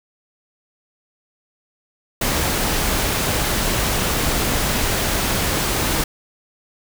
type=noise; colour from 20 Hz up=pink; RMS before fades=-20 dBFS; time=2.21-6.04 s; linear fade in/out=5 ms; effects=none

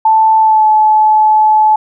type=tone with pitch glide; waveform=sine; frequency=880 to 861.4 Hz; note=A5 to A5; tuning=0 to -37 cents; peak=-5 dBFS; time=0.05-1.76 s; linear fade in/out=5 ms; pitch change=-37 cents; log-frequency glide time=0.39-0.67 s; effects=none

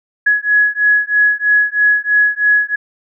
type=beating tone pair; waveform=sine; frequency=1680 / 1683.1 Hz; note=G#6 / G#6; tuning=+19 / +23 cents; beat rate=3.1 Hz; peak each=-13 dBFS; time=0.26-2.76 s; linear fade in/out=10 ms; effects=none

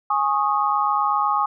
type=chord; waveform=sine; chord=Ab suspended fourth; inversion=none; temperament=equal with one note detuned; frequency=830.6 / 1096.6 / 1244.5 Hz; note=Ab5 / Db6 / Eb6; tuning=0 / -19 / 0 cents; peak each=-22 dBFS; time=0.1-1.46 s; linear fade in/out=5 ms; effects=none

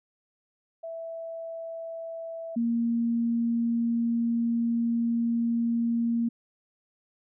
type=tone pair in turn; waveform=sine; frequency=659.3 / 233.1 Hz; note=E5 / A#3; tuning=0 / 0 cents; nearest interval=octave + tritone; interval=1800 cents; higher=first; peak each=-34 / -23 dBFS; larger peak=second; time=0.83-2.56 / 2.56-6.29 s; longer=second; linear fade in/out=10 ms; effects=none

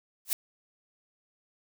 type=noise with exponential growth; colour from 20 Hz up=blue; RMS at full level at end=-22 dBFS; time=0.25-0.33 s; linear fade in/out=1 ms; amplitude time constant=16 ms; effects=none

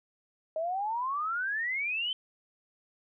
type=exponential sweep; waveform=sine; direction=up; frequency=622 to 3116 Hz; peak=-29 dBFS; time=0.56-2.13 s; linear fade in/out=2 ms; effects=none

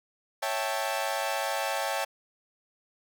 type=chord; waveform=sawtooth; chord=A dominant seventh; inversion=first; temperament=equal; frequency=554.4 / 659.3 / 784 / 880 Hz; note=C#5 / E5 / G5 / A5; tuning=0 / 0 / 0 / 0 cents; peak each=-30 dBFS; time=0.42-2.05 s; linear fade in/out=10 ms; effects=none

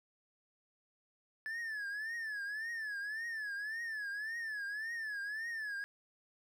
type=tone with vibrato; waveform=triangle; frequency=1733 Hz; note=A6; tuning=27 cents flat; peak=-36 dBFS; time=1.46-5.84 s; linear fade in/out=0 ms; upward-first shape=triangle; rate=1.8 Hz; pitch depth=150 cents each way; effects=none

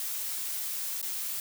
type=noise with dropouts; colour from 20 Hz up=blue; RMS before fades=-34 dBFS; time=0-1.4 s; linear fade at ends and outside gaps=1 ms; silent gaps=1.015-1.027 s; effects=none

